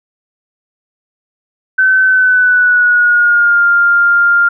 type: tone with pitch glide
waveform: sine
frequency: 1527 to 1400.3 Hz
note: G6 to F6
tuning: -46 to +4 cents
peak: -6 dBFS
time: 1.78-4.49 s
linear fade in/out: 10 ms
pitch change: -150 cents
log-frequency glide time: 2.05-3.65 s
effects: none